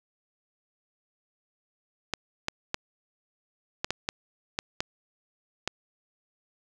clicks, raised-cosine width 0.2 ms, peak -10 dBFS, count 9, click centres 2.137 / 2.484 / 2.744 / 3.845 / 3.906 / 4.089 / 4.589 / 4.805 / 5.676 s, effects none

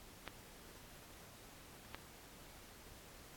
clicks, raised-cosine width 0.3 ms, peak -28 dBFS, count 2, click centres 0.277 / 1.946 s, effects pink hiss -58 dBFS RMS until 3.36 s + AAC 64 kbps

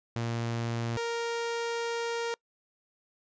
sawtooth tone pair in turn, 116.54 / 466.2 Hz, A#2 / A#4, 0 / 0 cents, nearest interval 2 octaves, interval 2400 cents, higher second, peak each -26 dBFS, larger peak neither, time 0.16-0.97 / 0.97-2.34 s, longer second, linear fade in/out 0 ms, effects noise-tail reverb RT60 0.1 s tail -26 dB re dry + resampled to 16000 Hz

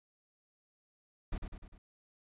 brown noise with echo, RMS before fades -35 dBFS, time 1.32-1.38 s, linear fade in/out 5 ms, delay 100 ms, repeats 4, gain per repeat -5 dB, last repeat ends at 1.78 s, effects resampled to 8000 Hz

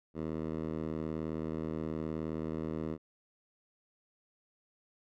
10% pulse tone with band-pass filter, 79 Hz, D#2, 27 cents sharp, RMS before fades -37 dBFS, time 0.14-2.98 s, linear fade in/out 50 ms, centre 300 Hz, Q 0.68, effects none

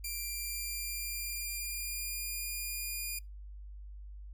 5% pulse tone with pitch glide, 2373 to 2423 Hz, D7 to D#7, +17 to -47 cents, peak -27 dBFS, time 0.04-3.19 s, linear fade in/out 5 ms, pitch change +36 cents, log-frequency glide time 0.34-2.54 s, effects noise-tail reverb RT60 0.2 s tail -26 dB re dry + added 50 Hz sine -44 dBFS peak until 4.33 s

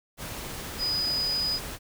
sine tone in noise, 4966 Hz, D#8, 4 cents flat, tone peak -25 dBFS, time 0.78-1.6 s, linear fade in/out 50 ms, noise pink, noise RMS -37 dBFS, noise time 0.17-1.79 s, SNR +9 dB, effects none

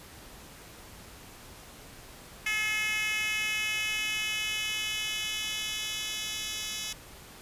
10% pulse tone with high-pass filter sweep, 428.2 Hz, A4, 47 cents flat, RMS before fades -32 dBFS, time 2.46-6.93 s, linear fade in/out 5 ms, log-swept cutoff 2200 to 3900 Hz, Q 2.9, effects pink hiss -49 dBFS RMS until 7.41 s + resampled to 32000 Hz

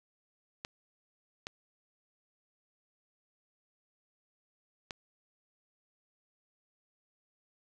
clicks, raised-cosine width 0.2 ms, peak -21 dBFS, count 3, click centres 0.649 / 1.469 / 4.908 s, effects none

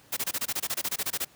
white noise bursts, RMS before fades -29 dBFS, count 16, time 0.12-1.249 s, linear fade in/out 10 ms, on 49 ms, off 23 ms, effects pink hiss -57 dBFS RMS until 1.35 s + high-pass 80 Hz 12 dB/octave

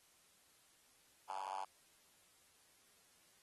5% pulse tone with high-pass filter, 95.8 Hz, G2, 39 cents flat, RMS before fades -45 dBFS, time 1.29-1.65 s, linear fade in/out 10 ms, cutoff 850 Hz, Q 6.9, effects white hiss -70 dBFS RMS until 3.42 s + AAC 32 kbps

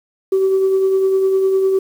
sine tone with tremolo, 383.4 Hz, G4, 38 cents flat, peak -9 dBFS, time 0.32-1.79 s, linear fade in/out 5 ms, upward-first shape triangle, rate 9.9 Hz, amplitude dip 40%, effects tanh soft clip ceiling -8 dBFS + 7-bit

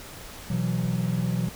triangle chord, B suspended fourth, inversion none, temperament equal, 123.47 / 164.81 / 185 Hz, B2 / E3 / F#3, 0 / 0 / 0 cents, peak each -26 dBFS, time 0.5-1.49 s, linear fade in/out 5 ms, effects pink hiss -42 dBFS RMS until 1.55 s

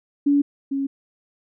sine tone pair in turn, 285.1 / 274.7 Hz, C#4 / C#4, +49 / -16 cents, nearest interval minor second, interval 65 cents, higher first, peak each -14 / -21 dBFS, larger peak first, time 0.26-0.42 / 0.71-0.87 s, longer neither, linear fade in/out 10 ms, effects none

